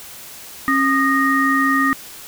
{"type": "tone cluster", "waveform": "sine", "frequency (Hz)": [272, 1228, 1867], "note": ["C#4", "D#6", "A#6"], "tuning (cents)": [-33, -23, 2], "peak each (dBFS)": -18, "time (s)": [0.68, 1.93], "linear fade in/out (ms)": 0, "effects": ["white hiss -37 dBFS RMS until 2.27 s"]}